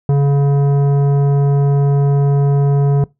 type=tone with tanh clipping; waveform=sine; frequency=141.1 Hz; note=C#3; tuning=31 cents sharp; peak=-11 dBFS; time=0.09-3.04 s; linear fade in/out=2 ms; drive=12 dB; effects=noise-tail reverb RT60 0.2 s tail -22 dB re dry